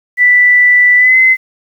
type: tone with pitch glide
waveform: sine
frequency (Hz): 1975.5 to 2050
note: B6 to C7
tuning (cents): 0 to -36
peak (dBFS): -4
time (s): 0.17-1.37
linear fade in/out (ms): 50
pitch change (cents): +64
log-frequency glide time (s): 0.97-1.17
effects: 7-bit